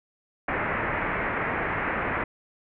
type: low-pass noise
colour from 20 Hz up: white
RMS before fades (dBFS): -28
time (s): 0.48-2.24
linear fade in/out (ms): 5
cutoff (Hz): 2200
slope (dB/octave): 48
effects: none